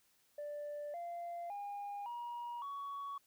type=tone with pitch steps; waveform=sine; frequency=587.3 / 690.4 / 811.6 / 954.1 / 1121.6 Hz; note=D5 / F5 / G#5 / A#5 / C#6; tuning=0 / -20 / -40 / +40 / +20 cents; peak=-39 dBFS; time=0.38-3.18 s; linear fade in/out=5 ms; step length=560 ms; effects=tanh soft clip ceiling -39 dBFS + white hiss -73 dBFS RMS until 3.26 s